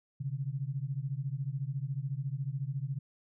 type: beating tone pair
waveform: sine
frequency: 130.81 / 144.81 Hz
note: C3 / D3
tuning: 0 / -24 cents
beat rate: 14 Hz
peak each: -35 / -36 dBFS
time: 0.2-2.99 s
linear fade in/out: 10 ms
effects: none